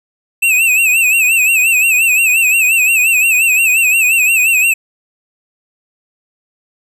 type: tone with vibrato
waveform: square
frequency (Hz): 2610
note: E7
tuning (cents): -18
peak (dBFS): -9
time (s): 0.42-4.74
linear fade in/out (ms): 10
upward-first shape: sine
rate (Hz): 5.7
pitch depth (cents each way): 97
effects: none